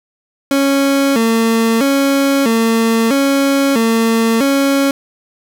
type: tone with vibrato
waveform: 30% pulse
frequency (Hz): 250.4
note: B3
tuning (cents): +24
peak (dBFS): -8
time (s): 0.51-4.91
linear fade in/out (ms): 2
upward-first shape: square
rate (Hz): 0.77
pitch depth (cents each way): 170
effects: none